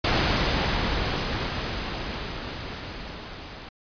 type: noise with level ramp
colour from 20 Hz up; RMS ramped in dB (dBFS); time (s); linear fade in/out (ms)
pink; -21 to -40; 0.04-3.69; 5
effects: resampled to 11025 Hz